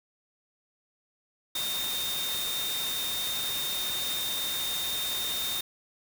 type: tone in noise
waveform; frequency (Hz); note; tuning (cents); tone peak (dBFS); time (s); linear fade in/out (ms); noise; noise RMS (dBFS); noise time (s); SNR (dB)
sine; 3664; A#7; -31; -31; 1.55-5.61; 5; white; -34; 1.55-5.61; 0
effects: none